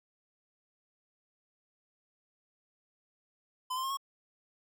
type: tone with pitch steps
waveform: square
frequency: 1018 / 1044.2 / 1071.1 / 1098.7 Hz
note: C6 / C6 / C6 / C#6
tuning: -48 / -4 / +40 / -16 cents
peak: -33 dBFS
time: 3.7-3.972 s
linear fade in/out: 10 ms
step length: 68 ms
effects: none